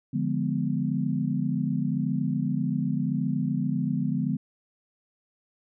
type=chord; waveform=sine; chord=D diminished seventh; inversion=none; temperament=equal with one note detuned; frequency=146.83 / 174.61 / 207.7 / 249.5 Hz; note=D3 / F3 / Ab3 / Cb4; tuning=0 / 0 / 0 / +18 cents; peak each=-29 / -30 / -30 / -29 dBFS; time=0.13-4.37 s; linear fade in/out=10 ms; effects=none